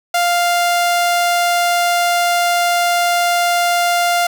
sawtooth tone, 698.5 Hz, F5, in tune, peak -9 dBFS, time 0.14-4.27 s, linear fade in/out 5 ms, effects none

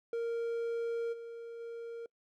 triangle tone with level steps, 464.7 Hz, A#4, 5 cents flat, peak -30 / -40 / -38 dBFS, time 0.13-2.06 s, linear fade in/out 2 ms, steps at 1.12 / 1.59 s, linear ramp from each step 20 ms, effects noise-tail reverb RT60 0.1 s tail -26 dB re dry

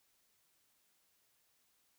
silence, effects white hiss -75 dBFS RMS until 1.98 s

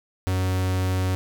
45% pulse tone, 93 Hz, F#2, 9 cents sharp, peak -21 dBFS, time 0.27-1.15 s, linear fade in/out 0 ms, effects none

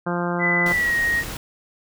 harmonic tone, 174.61 Hz, F3, in tune, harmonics 1 / 2 / 3 / 4 / 5 / 6 / 7 / 8 / 9, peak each -25 / -28 / -30 / -31 / -32 / -33 / -33 / -34 / -35 dBFS, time 0.06-0.73 s, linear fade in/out 10 ms
sine tone with pitch glide, 2000 to 1876.9 Hz, B6 to A#6, +21 to +11 cents, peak -18 dBFS, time 0.39-1.24 s, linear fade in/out 50 ms, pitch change -110 cents, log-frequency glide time 0.69-0.95 s
pink noise, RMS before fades -32 dBFS, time 0.66-1.37 s, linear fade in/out 2 ms
effects none

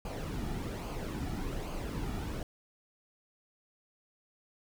brown noise with flanger, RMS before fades -37 dBFS, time 0.05-2.43 s, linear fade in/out 2 ms, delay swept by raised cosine 0.53 to 1.93 ms, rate 1.2 Hz, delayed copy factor -0.55, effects none

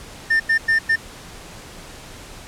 triangle tone bursts at uneven times, 1799 Hz, A6, 38 cents sharp, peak -12 dBFS, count 4, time 0.3-0.4 / 0.49-0.58 / 0.68-0.79 / 0.89-0.96 s, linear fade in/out 10 ms, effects pink hiss -39 dBFS RMS until 2.47 s + low-pass 10000 Hz 12 dB/octave

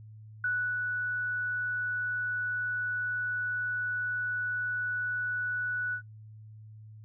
sine tone with ADSR envelope, 1478 Hz, F#6, 2 cents flat, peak -26 dBFS, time 0.44-6.02 s, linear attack 3 ms, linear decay 320 ms, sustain -3 dB, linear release 86 ms, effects noise-tail reverb RT60 0.1 s tail -21 dB re dry + added 108 Hz sine -46 dBFS peak until 7.04 s

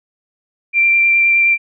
sine tone with vibrato, 2363 Hz, D7, 10 cents sharp, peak -9 dBFS, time 0.73-1.58 s, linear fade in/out 50 ms, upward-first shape sine, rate 9.6 Hz, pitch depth 10 cents each way, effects none

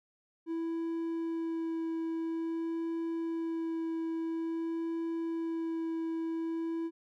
triangle tone with vibrato, 329.1 Hz, E4, 3 cents flat, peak -30 dBFS, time 0.46-6.91 s, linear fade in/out 50 ms, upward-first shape sine, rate 0.49 Hz, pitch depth 10 cents each way, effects none

